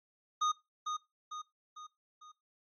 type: tone with echo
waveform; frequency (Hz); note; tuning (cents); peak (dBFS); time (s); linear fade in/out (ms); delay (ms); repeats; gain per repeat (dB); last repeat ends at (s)
square; 1236; D#6; -12; -29; 0.41-0.52; 10; 450; 4; -6; 2.32
effects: noise-tail reverb RT60 0.2 s tail -17 dB re dry + MP3 32 kbps